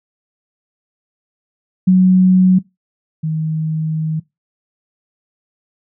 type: tone pair in turn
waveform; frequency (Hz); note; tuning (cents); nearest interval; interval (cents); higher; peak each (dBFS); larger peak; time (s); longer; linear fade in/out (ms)
sine; 185 / 157.6; F#3 / D#3; 0 / +23; minor third; 277; first; -6 / -16; first; 1.87-2.59 / 3.23-4.2; second; 10
effects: noise-tail reverb RT60 0.2 s tail -21 dB re dry